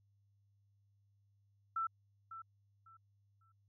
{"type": "tone with echo", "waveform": "sine", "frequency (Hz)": 1333, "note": "E6", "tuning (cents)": 19, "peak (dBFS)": -34, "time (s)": [1.76, 1.87], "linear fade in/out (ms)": 5, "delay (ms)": 550, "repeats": 3, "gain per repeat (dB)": -12, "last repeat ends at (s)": 3.52, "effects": ["added 100 Hz sine -70 dBFS peak until 3.68 s"]}